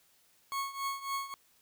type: tone with tremolo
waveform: 40% pulse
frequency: 1100 Hz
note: C#6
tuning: 14 cents flat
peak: -30 dBFS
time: 0.52-1.34 s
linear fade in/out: 0 ms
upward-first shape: triangle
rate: 3.6 Hz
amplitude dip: 85%
effects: white hiss -67 dBFS RMS until 1.61 s